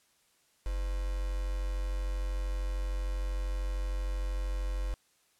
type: tone with quantisation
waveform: sine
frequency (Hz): 46.51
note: F#1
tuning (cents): +10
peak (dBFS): -30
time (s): 0.66-4.94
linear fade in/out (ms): 0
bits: 7
effects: white hiss -69 dBFS RMS until 5.39 s + low-pass 11000 Hz 12 dB/octave